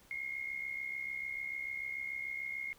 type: tone with amplitude modulation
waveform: sine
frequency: 2146 Hz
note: C7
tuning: 43 cents sharp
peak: -34 dBFS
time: 0.11-2.73 s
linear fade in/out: 0 ms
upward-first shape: sine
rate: 66.8 Hz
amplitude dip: 70%
effects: pink hiss -63 dBFS RMS until 2.78 s